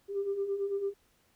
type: beating tone pair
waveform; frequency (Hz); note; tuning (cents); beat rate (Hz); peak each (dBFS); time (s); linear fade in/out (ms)
sine; 390 / 399; G4 / G4; -9 / +31; 9; -37 / -30; 0.08-0.94; 50
effects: tanh soft clip ceiling -23 dBFS + pink hiss -69 dBFS RMS until 1.35 s